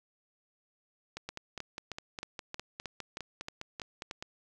two click trains, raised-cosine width 0.2 ms, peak -21 / -22 dBFS, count 10 / 16, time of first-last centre 1.29-4.111 / 1.17-4.225 s, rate 3.19 / 4.91 Hz, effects none

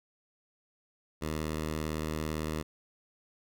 10% pulse tone, 77.78 Hz, D#2, in tune, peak -24 dBFS, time 1.21-2.63 s, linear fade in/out 20 ms, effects none

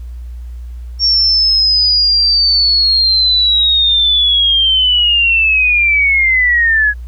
sine linear sweep, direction down, 5520 to 1661.2 Hz, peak -8 dBFS, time 0.99-6.94 s, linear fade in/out 50 ms, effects added 60 Hz sine -24 dBFS peak until 7.07 s + pink hiss -53 dBFS RMS until 7.07 s

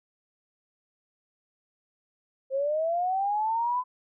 sine linear sweep, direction up, 523.3 to 1015 Hz, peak -24 dBFS, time 2.5-3.84 s, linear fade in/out 50 ms, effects none

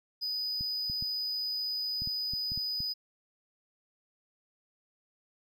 triangle tone, 4978 Hz, D#8, in tune, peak -30 dBFS, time 0.21-2.94 s, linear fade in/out 20 ms
clicks, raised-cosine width 5 ms, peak -30 dBFS, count 9, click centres 0.609 / 0.899 / 1.025 / 2.02 / 2.074 / 2.336 / 2.519 / 2.576 / 2.804 s
effects none

